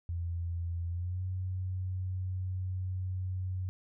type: tone with pitch glide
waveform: sine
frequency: 85.5 to 92.7 Hz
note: F2 to F#2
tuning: -36 to +4 cents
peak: -32 dBFS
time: 0.09-3.69 s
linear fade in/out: 0 ms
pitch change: +140 cents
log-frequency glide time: 0.88-1.23 s
effects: none